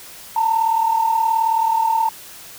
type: tone pair together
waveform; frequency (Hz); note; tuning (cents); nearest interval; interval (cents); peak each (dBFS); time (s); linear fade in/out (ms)
sine; 893.5 / 932.3; A5 / A#5; +26 / 0; minor second; 74; -15 / -21; 0.36-2.09; 5
effects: tanh soft clip ceiling -7 dBFS + white hiss -39 dBFS RMS until 2.58 s